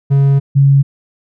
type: tone pair in turn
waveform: triangle / sine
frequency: 138.59 / 138.59 Hz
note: C#3 / C#3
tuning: 0 / 0 cents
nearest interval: unison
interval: 0 cents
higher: neither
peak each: -5 dBFS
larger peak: neither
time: 0.1-0.4 / 0.55-0.83 s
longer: first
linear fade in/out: 20 ms
effects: none